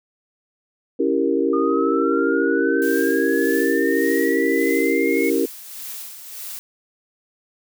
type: chord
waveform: sine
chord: C# diminished seventh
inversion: none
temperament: equal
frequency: 277.2 / 329.6 / 392 / 466.2 Hz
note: C#4 / E4 / G4 / Bb4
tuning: 0 / 0 / 0 / 0 cents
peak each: -22 dBFS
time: 0.99-5.46 s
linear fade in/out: 10 ms
type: linear sweep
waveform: sine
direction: up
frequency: 1210 to 2187 Hz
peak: -24 dBFS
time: 1.53-5.3 s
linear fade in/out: 5 ms
type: noise with tremolo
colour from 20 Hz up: blue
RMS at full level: -32 dBFS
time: 2.82-6.59 s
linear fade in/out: 0 ms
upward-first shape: sine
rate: 1.7 Hz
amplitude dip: 55%
effects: none